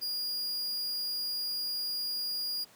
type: tone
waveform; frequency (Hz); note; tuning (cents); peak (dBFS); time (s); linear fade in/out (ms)
45% pulse; 4850; D#8; -45; -31; 0.01-2.65; 20
effects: pink hiss -58 dBFS RMS until 2.75 s + high-pass 150 Hz 12 dB/octave